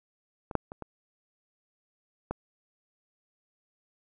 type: clicks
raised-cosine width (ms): 1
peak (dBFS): -24 / -10 / -26 / -24 / -17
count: 5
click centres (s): 0.512 / 0.553 / 0.719 / 0.823 / 2.31
effects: none